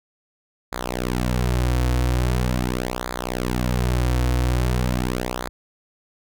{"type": "tone with flanger", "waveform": "sawtooth", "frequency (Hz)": 61.74, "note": "B1", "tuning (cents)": 0, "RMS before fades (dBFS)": -22, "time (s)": [0.72, 5.49], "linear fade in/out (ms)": 5, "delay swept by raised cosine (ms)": [0.35, 5.05], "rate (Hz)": 0.42, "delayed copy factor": -0.9, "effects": []}